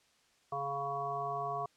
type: harmonic tone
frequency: 140 Hz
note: C#3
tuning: 18 cents sharp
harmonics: 1 / 3 / 5 / 7 / 8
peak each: -46 / -43 / -37 / -44 / -38 dBFS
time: 0.52-1.66 s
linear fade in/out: 5 ms
effects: white hiss -69 dBFS RMS until 1.76 s + low-pass 7000 Hz 12 dB/octave